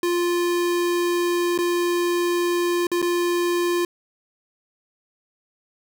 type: tone with dropouts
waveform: square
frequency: 349.2 Hz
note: F4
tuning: in tune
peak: -20 dBFS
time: 0.03-3.85 s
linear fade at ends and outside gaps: 2 ms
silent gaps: 1.578-1.587 / 2.869-2.916 / 3.018-3.025 s
effects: none